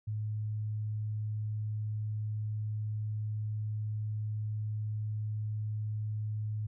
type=tone; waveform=sine; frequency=107 Hz; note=A2; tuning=48 cents flat; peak=-32 dBFS; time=0.07-6.67 s; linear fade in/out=10 ms; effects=none